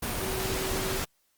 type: tone in noise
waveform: sine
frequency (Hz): 380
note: F#4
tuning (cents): +46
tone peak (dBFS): -34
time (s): 0.2-1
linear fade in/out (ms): 10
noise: pink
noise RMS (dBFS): -31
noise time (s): 0.02-1.05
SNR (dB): -6
effects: white hiss -71 dBFS RMS until 1.37 s + Opus 32 kbps